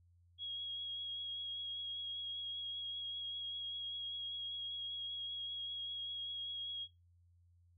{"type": "tone with vibrato", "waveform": "sine", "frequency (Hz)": 3300, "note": "G#7", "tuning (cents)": -12, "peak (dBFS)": -40, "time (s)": [0.38, 6.88], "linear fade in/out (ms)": 50, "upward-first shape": "sine", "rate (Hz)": 5.1, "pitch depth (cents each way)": 15, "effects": ["noise-tail reverb RT60 0.2 s tail -19 dB re dry", "added 87 Hz sine -65 dBFS peak until 7.77 s"]}